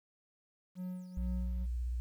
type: tone with tremolo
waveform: triangle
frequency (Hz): 182.4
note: F#3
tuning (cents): -24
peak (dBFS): -35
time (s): 0.75-1.67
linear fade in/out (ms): 50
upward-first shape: sine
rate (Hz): 2.2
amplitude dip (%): 65
type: tone with vibrato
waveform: sine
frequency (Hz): 60.4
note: B1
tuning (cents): -38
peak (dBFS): -33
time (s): 1.17-2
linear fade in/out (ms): 0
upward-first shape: square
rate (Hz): 16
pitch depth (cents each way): 45
effects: 11-bit